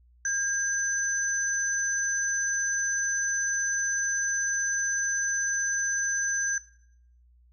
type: tone pair together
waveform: sine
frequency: 1610 / 6079 Hz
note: G6 / F#8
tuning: +46 / +46 cents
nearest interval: octave + major seventh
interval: 2300 cents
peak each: -28 dBFS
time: 0.25-6.58 s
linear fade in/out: 2 ms
effects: noise-tail reverb RT60 0.7 s tail -19 dB re dry + added 60 Hz sine -56 dBFS peak until 7.52 s